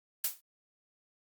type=noise with exponential decay; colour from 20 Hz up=blue; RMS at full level=-26 dBFS; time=0.24-0.41 s; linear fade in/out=5 ms; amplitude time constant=35 ms; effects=Opus 48 kbps